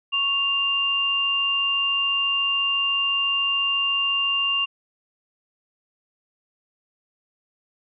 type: tone pair together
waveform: sine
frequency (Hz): 1108.7 / 2794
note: C#6 / F7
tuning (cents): 0 / 0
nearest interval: octave + major third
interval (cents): 1600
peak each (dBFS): -29 / -20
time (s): 0.12-4.66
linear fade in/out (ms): 20
effects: none